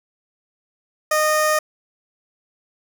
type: tone with notch filter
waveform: 15% pulse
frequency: 615 Hz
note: D#5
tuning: 20 cents flat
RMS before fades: -18 dBFS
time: 1.11-1.59 s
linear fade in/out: 5 ms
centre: 2800 Hz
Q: 1.7
effects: none